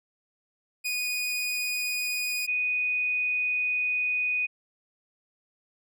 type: tone pair in turn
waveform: sawtooth / sine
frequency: 2473 / 2484 Hz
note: D#7 / D#7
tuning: -11 / -3 cents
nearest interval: unison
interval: 8 cents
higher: second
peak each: -24 dBFS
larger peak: neither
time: 0.84-2.47 / 2.47-4.47 s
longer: second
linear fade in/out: 20 ms
effects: none